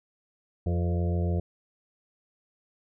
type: harmonic tone with a mistuned harmonic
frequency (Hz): 87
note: F2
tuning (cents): -6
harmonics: 1 / 2 / 4 / 5 / 6 / 7 / 8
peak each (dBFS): -25 / -31 / -37 / -39 / -41 / -42 / -43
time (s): 0.66-1.4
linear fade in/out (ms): 5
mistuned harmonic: 6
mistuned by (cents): -19
effects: none